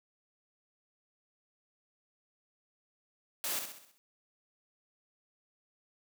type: noise with echo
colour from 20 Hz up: white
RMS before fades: -35 dBFS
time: 3.44-3.59 s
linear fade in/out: 0 ms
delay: 65 ms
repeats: 6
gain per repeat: -6 dB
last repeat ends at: 3.98 s
effects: high-pass 200 Hz 12 dB/octave